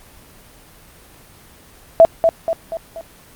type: tone with echo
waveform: sine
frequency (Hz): 659.3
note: E5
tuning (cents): 0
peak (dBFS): -3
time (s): 2-2.05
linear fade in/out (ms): 0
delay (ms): 240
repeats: 4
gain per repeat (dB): -6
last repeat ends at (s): 3.01
effects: pink hiss -45 dBFS RMS until 3.35 s + Opus 24 kbps